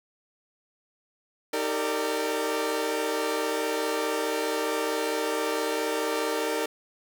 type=chord; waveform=sawtooth; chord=Eb major seventh; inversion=none; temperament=equal with one note detuned; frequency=311.1 / 392 / 456.6 / 587.3 Hz; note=Eb4 / G4 / Bb4 / D5; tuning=0 / 0 / -36 / 0 cents; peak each=-29 / -30 / -25 / -29 dBFS; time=1.53-6.66 s; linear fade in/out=5 ms; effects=none